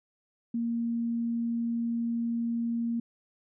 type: tone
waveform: sine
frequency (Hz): 233.1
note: A#3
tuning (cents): 0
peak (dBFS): -27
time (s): 0.54-3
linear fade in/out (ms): 5
effects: none